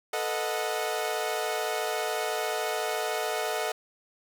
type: chord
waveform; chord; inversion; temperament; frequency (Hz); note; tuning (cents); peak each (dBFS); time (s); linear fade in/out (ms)
sawtooth; B dominant seventh; third; equal with one note detuned; 440 / 493.9 / 622.3 / 731.9; A4 / B4 / D#5 / F#5; 0 / 0 / 0 / -19; -29 / -34 / -29 / -29; 0.13-3.72; 5
effects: none